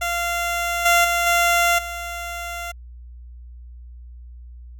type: tone with level steps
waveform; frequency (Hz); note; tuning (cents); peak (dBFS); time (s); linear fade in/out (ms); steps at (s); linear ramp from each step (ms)
15% pulse; 691; F5; -19; -15 / -7 / -12 / -9 / -22; 0.01-2.72; 10; 0.85 / 1.04 / 1.26 / 1.78; 10
effects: added 60 Hz sine -37 dBFS peak until 4.79 s